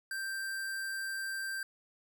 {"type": "tone", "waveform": "square", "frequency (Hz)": 1572, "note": "G6", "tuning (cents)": 4, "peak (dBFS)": -36, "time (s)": [0.11, 1.63], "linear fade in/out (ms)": 2, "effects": []}